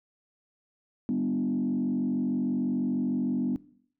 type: tone with frequency modulation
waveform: sine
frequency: 246.9 Hz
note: B3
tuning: in tune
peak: -24 dBFS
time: 1.09-3.56 s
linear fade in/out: 0 ms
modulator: 46.3 Hz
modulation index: 1.1
effects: noise-tail reverb RT60 0.6 s tail -19 dB re dry + tanh soft clip ceiling -20 dBFS